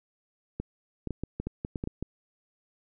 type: clicks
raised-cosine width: 3 ms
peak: -19 dBFS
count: 11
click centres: 0.6 / 1.073 / 1.107 / 1.236 / 1.4 / 1.47 / 1.649 / 1.758 / 1.839 / 1.874 / 2.026 s
effects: none